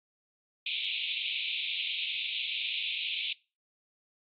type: band-pass noise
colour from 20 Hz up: white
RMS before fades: -34 dBFS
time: 0.66-3.33 s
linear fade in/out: 5 ms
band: 2300 to 3800 Hz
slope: 96 dB/octave
effects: noise-tail reverb RT60 0.3 s tail -23 dB re dry + AAC 48 kbps